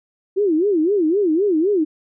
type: tone with vibrato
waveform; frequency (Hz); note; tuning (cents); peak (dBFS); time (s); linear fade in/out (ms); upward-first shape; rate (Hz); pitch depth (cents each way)
sine; 358.4; F4; +45; -14; 0.36-1.85; 20; sine; 3.9; 270
effects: none